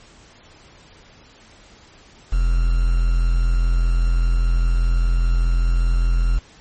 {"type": "tone with quantisation", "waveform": "triangle", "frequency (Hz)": 42.5, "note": "F1", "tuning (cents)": -46, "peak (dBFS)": -12, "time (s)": [2.32, 6.39], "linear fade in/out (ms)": 10, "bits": 6, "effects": ["pink hiss -48 dBFS RMS until 6.6 s", "MP3 32 kbps"]}